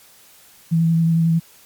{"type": "tone with vibrato", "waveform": "sine", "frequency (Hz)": 164.81, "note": "E3", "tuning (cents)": 0, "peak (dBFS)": -13, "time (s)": [0.71, 1.4], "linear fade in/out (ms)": 20, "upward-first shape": "sine", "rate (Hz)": 11, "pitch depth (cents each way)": 16, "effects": ["white hiss -49 dBFS RMS until 1.65 s", "MP3 96 kbps"]}